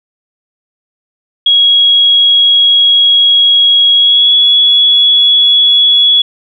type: tone with pitch glide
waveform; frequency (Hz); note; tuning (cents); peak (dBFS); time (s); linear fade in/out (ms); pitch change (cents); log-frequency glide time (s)
sine; 3312 to 3376; G#7 to G#7; -5 to +28; -4; 1.46-6.22; 5; +33; 3.96-4.36
effects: none